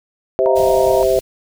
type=harmonic tone; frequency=130.4 Hz; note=C3; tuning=5 cents flat; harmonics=3 / 4 / 5; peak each=-16 / -16 / -16 dBFS; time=0.39-1.19 s; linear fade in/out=0 ms
type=chord; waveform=sine; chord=Eb suspended second; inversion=none; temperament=just; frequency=622.3 / 700 / 933.4 Hz; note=Eb5 / F5 / Bb5; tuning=0 / +4 / +2 cents; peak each=-22 dBFS; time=0.46-1.03 s; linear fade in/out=0 ms
type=band-stop noise; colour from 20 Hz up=pink; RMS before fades=-30 dBFS; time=0.55-1.21 s; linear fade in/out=20 ms; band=190 to 3300 Hz; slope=12 dB/octave
effects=none